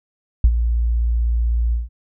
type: tone with ADSR envelope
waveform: sine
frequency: 58 Hz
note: A#1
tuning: 8 cents flat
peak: -6 dBFS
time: 0.44-1.89 s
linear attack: 3 ms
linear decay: 60 ms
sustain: -9 dB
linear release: 160 ms
effects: none